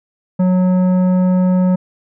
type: tone with tanh clipping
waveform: sine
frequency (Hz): 183.3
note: F#3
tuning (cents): -16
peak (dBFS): -12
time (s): 0.39-1.76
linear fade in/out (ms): 10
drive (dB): 11
effects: none